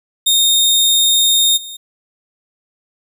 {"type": "tone with level steps", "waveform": "sawtooth", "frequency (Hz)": 3682, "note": "A#7", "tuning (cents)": -22, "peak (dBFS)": [-7, -25], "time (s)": [0.26, 1.77], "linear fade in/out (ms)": 10, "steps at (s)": 1.56, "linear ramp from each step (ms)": 20, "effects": []}